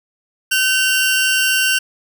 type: tone pair together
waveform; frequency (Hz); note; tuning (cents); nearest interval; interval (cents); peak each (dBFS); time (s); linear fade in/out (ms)
sawtooth; 1529 / 2774; G6 / F7; -44 / -12; minor seventh; 1032; -13; 0.51-1.79; 10
effects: none